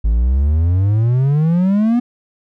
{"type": "exponential sweep", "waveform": "triangle", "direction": "up", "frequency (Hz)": [52, 246.9], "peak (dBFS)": -9, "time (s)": [0.04, 2], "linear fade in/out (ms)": 10, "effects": []}